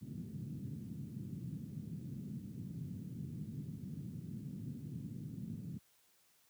pink band-pass noise, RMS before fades -45 dBFS, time 0.01-5.79 s, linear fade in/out 20 ms, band 120 to 220 Hz, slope 24 dB/octave, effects white hiss -71 dBFS RMS until 6.49 s + high-pass 60 Hz 12 dB/octave

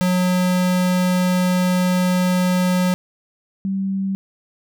square / sine tone pair in turn, 181.7 / 193.59 Hz, F#3 / G3, -31 / -21 cents, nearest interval minor second, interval 110 cents, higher second, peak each -16 / -19 dBFS, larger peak first, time 0.01-2.94 / 3.65-4.15 s, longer first, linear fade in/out 0 ms, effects none

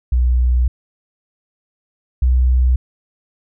sine tone pair in turn, 61.6 / 62.93 Hz, B1 / B1, -4 / +33 cents, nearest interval unison, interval 37 cents, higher second, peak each -11 / -10 dBFS, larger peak second, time 0.12-0.68 / 2.22-2.76 s, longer first, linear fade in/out 5 ms, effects none

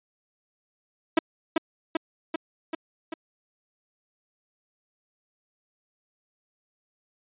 sawtooth tone with echo, 324 Hz, E4, 30 cents flat, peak -12 dBFS, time 1.17-1.19 s, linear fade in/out 5 ms, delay 390 ms, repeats 5, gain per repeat -3 dB, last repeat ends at 3.14 s, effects resampled to 8000 Hz

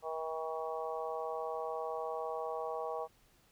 harmonic tone, 160 Hz, D#3, 49 cents sharp, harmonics 3 / 4 / 5 / 6 / 7, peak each -40 / -41 / -42 / -47 / -44 dBFS, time 0.02-3.08 s, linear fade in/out 50 ms, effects pink hiss -68 dBFS RMS until 3.51 s

